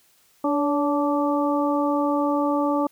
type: harmonic tone with a mistuned harmonic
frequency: 291.1 Hz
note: D4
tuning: 15 cents flat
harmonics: 1 / 2 / 3 / 4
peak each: -22 / -25 / -27 / -28 dBFS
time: 0.44-2.87 s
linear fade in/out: 5 ms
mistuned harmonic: 2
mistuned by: -36 cents
effects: white hiss -60 dBFS RMS until 2.91 s